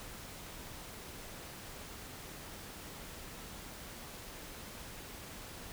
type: silence
effects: pink hiss -48 dBFS RMS until 5.72 s